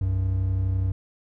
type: tone pair together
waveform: triangle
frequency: 62.94 / 94.9 Hz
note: B1 / F#2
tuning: +33 / +44 cents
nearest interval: perfect fifth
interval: 711 cents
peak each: -27 / -20 dBFS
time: 0.01-0.92 s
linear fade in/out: 5 ms
effects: none